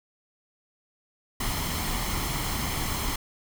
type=noise with comb filter; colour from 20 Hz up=pink; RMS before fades=-29 dBFS; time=1.4-3.16 s; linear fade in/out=5 ms; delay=0.95 ms; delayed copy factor=+0.5; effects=none